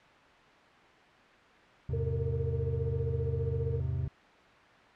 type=chord; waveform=triangle; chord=E augmented; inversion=none; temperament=equal; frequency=82.41 / 103.83 / 130.81 Hz; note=E2 / G#2 / B#2; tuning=0 / 0 / 0 cents; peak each=-32 / -35 / -31 dBFS; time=1.89-4.08 s; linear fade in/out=5 ms
type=tone with tremolo; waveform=sine; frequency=458.8 Hz; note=A#4; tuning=28 cents flat; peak=-32 dBFS; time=1.93-3.8 s; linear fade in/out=5 ms; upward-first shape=sine; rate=15 Hz; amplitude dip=70%
effects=white hiss -56 dBFS RMS until 4.95 s + low-pass 2000 Hz 12 dB/octave